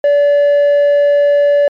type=tone with quantisation; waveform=triangle; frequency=576 Hz; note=D5; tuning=34 cents flat; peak=-5 dBFS; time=0.04-1.68 s; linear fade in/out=2 ms; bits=5; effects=low-pass 3000 Hz 12 dB/octave + MP3 96 kbps